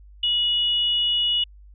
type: tone pair together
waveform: sine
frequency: 2909 / 3459 Hz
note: F#7 / A7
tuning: -30 / -30 cents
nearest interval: minor third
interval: 300 cents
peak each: -19 / -29 dBFS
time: 0.23-1.44 s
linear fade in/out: 5 ms
effects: added 50 Hz sine -44 dBFS peak until 1.74 s